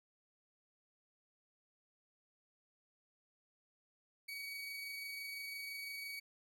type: tone with amplitude modulation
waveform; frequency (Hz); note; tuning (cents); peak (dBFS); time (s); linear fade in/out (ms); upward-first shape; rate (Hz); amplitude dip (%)
30% pulse; 2258; C#7; +31; -40; 4.28-6.2; 10; sine; 25.9; 25
effects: none